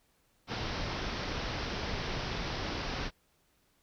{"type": "low-pass noise", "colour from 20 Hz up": "pink", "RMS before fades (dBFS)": -36, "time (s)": [0.47, 3.11], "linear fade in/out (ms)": 50, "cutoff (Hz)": 5700, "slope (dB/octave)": 96, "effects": ["pink hiss -71 dBFS RMS until 3.82 s"]}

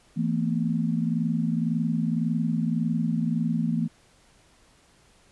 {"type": "chord", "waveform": "sine", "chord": "E suspended fourth", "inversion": "none", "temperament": "equal with one note detuned", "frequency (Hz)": [164.81, 225.1, 246.9], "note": ["E3", "A3", "B3"], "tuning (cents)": [0, 40, 0], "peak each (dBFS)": [-26, -26, -30], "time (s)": [0.16, 3.88], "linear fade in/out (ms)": 20, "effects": ["pink hiss -59 dBFS RMS until 5.31 s", "resampled to 24000 Hz"]}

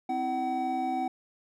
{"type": "tone cluster", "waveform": "triangle", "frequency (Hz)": [259.3, 325.1, 756], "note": ["C4", "E4", "F#5"], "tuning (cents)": [-15, -24, 37], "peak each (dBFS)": [-32, -34, -27], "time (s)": [0.09, 1.08], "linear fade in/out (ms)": 5, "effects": []}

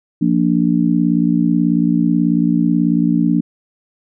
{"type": "chord", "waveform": "sine", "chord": "Bb major", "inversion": "second", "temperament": "just", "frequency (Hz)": [174.81, 233.1, 291.4], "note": ["F3", "Bb3", "D4"], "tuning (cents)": [2, 0, -13], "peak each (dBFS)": -16, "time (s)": [0.21, 3.41], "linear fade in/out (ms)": 10, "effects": []}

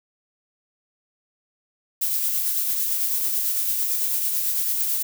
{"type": "noise with tremolo", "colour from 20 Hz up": "violet", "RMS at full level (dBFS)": -22, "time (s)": [2.01, 5.03], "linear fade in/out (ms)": 10, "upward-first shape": "triangle", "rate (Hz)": 9, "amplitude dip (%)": 35, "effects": []}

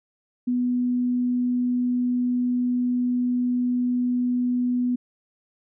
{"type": "tone", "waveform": "sine", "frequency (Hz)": 246.9, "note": "B3", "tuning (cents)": 0, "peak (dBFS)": -20, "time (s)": [0.47, 4.96], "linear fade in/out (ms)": 10, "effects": []}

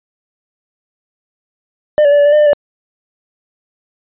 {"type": "tone with pitch steps", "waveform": "triangle", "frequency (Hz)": [602, 572, 581, 576, 584, 602, 597, 583], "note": ["D5", "D5", "D5", "D5", "D5", "D5", "D5", "D5"], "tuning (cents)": [43, -46, -19, -34, -10, 43, 28, -13], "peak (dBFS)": -4, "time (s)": [1.98, 2.532], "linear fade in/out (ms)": 0, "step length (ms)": 69, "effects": ["resampled to 8000 Hz"]}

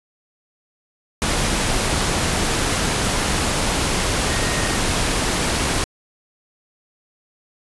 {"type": "tone in noise", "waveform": "sine", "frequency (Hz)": 1864.7, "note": "A#6", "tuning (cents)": 0, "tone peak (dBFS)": -30, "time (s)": [4.3, 4.77], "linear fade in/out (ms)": 0, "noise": "pink", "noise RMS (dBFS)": -20, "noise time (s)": [1.22, 5.84], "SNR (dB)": -13, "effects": ["resampled to 24000 Hz"]}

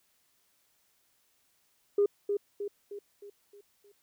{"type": "tone with echo", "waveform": "sine", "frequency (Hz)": 406.5, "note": "G#4", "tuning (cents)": -37, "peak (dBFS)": -20, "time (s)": [1.98, 2.06], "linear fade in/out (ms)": 5, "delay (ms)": 310, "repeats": 6, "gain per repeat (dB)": -6, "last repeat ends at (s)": 3.92, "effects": ["tanh soft clip ceiling -17 dBFS", "white hiss -71 dBFS RMS until 4.02 s"]}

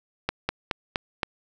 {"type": "slowing click train", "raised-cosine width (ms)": 0.3, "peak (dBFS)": -8, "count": 5, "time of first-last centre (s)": [0.29, 1.232], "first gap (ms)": 200, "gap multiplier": 1.11, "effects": []}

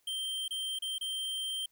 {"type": "tone with dropouts", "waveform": "square", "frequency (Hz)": 3142, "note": "G7", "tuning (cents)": 3, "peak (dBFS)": -34, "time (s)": [0.07, 1.66], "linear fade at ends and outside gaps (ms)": 5, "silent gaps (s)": [[0.481, 0.507], [0.789, 0.821], [0.983, 1.01]], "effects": ["white hiss -73 dBFS RMS until 1.71 s"]}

